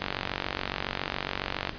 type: click train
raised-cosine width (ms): 0.3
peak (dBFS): -12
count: 80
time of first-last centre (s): 0.02-1.694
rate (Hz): 47.2
effects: pink hiss -42 dBFS RMS until 1.78 s + resampled to 11025 Hz